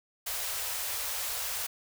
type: band-stop noise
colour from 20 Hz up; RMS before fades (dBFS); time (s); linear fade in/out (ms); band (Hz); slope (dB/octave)
white; -34; 0.26-1.67; 10; 100 to 460; 48
effects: none